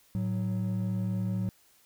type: tone pair together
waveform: triangle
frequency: 110 / 185.47 Hz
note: A2 / F#3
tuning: 0 / +4 cents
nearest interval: major sixth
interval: 904 cents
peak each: -28 dBFS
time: 0.15-1.49 s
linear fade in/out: 0 ms
effects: tanh soft clip ceiling -20 dBFS + white hiss -63 dBFS RMS until 1.85 s